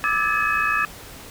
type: tone cluster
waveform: sine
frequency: 1185 / 1294 / 1676 / 1736 / 2552 Hz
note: D6 / E6 / G#6 / A6 / D#7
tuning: +15 / -32 / +15 / -24 / +43 cents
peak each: -25 dBFS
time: 0.04-0.85 s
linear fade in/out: 0 ms
effects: pink hiss -40 dBFS RMS until 1.3 s